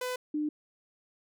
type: tone pair in turn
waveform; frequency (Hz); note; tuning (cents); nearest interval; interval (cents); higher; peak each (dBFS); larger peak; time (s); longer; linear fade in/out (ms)
sawtooth / sine; 502 / 300.7; B4 / D4; +28 / +41; major sixth; 887; first; -28; neither; 0.01-0.16 / 0.34-0.49; neither; 5
effects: none

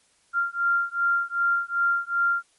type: beating tone pair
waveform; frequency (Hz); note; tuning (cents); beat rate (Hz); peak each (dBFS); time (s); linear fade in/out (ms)
sine; 1388 / 1390.6; F6 / F6; -11 / -8; 2.6; -24; 0.33-2.43; 50
effects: white hiss -63 dBFS RMS until 2.58 s + MP3 48 kbps

